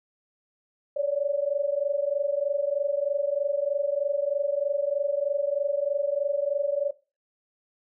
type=tone pair together; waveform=sine; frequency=559 / 582.2 Hz; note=C#5 / D5; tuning=+14 / -15 cents; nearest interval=minor second; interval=71 cents; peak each=-26 dBFS; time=0.96-6.91 s; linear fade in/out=10 ms; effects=noise-tail reverb RT60 0.3 s tail -18 dB re dry